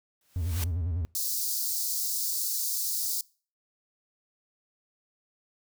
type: noise with exponential growth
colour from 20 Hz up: white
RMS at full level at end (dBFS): -33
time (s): 0.21-0.64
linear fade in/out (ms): 2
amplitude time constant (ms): 92
type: tone with vibrato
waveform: triangle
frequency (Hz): 85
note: F2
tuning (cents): -46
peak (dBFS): -25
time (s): 0.36-1.05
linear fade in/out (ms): 0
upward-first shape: square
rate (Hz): 10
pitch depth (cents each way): 110
type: high-pass noise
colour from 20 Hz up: white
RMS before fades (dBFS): -30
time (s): 1.15-3.21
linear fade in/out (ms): 2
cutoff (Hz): 4300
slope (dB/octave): 48
effects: noise-tail reverb RT60 0.4 s tail -24 dB re dry